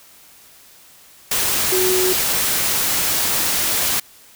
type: tone in noise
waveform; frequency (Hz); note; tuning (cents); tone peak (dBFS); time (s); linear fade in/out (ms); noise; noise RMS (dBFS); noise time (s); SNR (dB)
sine; 370; F#4; 0; -17; 1.72-2.13; 5; white; -19; 1.31-4; -1
effects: white hiss -47 dBFS RMS until 4.35 s